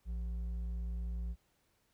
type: tone with hard clipping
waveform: sine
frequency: 58 Hz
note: A#1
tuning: 8 cents flat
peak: -37 dBFS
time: 0.05-1.36 s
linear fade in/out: 50 ms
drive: 5 dB
effects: pink hiss -75 dBFS RMS until 1.93 s